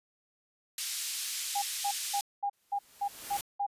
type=band-pass noise; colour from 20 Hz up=white; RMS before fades=-36 dBFS; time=0.78-2.21 s; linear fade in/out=2 ms; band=2900 to 9400 Hz; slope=12 dB/octave
type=tone bursts; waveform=sine; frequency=807 Hz; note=G#5; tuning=50 cents flat; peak=-28 dBFS; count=8; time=1.55-3.666 s; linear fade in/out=10 ms; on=72 ms; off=220 ms
type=noise with exponential growth; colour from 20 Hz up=white; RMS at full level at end=-36 dBFS; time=2.53-3.41 s; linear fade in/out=2 ms; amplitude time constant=190 ms
effects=resampled to 32000 Hz